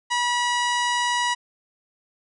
harmonic tone with a mistuned harmonic, 969 Hz, B5, 33 cents flat, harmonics 1 / 2 / 3 / 4 / 5 / 6 / 7 / 8 / 9 / 10, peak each -23 / -26 / -29 / -33 / -37 / -37 / -38 / -40 / -41 / -45 dBFS, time 0.1-1.35 s, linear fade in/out 20 ms, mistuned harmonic 5, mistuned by +21 cents, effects none

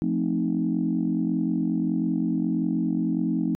sine chord, F dominant seventh, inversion none, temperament equal, 174.61 / 220 / 261.6 / 311.1 Hz, F3 / A3 / C4 / Eb4, 0 / 0 / 0 / 0 cents, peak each -27 dBFS, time 0.02-3.55 s, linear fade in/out 0 ms, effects tanh soft clip ceiling -13 dBFS

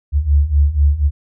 sine beating tone pair, 70 / 74.1 Hz, C#2 / D2, +18 / +16 cents, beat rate 4.1 Hz, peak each -15 / -12 dBFS, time 0.12-1.11 s, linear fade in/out 50 ms, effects none

